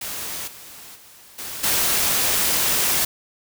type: noise with level steps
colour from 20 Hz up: white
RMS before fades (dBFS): -30 / -41 / -47 / -32 / -20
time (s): 0.01-3.05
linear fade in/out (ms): 5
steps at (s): 0.47 / 0.95 / 1.38 / 1.63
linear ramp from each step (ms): 10
effects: none